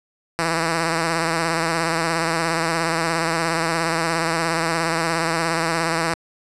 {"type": "tone with vibrato", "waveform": "5% pulse", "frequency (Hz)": 164.81, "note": "E3", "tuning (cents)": 0, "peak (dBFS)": -8, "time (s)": [0.39, 6.14], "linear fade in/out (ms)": 0, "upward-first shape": "triangle", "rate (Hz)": 17, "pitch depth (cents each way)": 60, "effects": ["resampled to 24000 Hz", "7-bit"]}